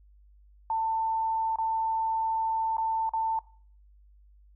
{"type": "tone with dropouts", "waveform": "sine", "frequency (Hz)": 893, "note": "A5", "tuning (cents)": 25, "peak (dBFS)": -25, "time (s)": [0.7, 3.39], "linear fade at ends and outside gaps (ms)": 2, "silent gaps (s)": [[1.559, 1.585], [2.769, 2.781], [3.093, 3.135]], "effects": ["noise-tail reverb RT60 0.5 s tail -20 dB re dry", "added 50 Hz sine -54 dBFS peak until 4.55 s"]}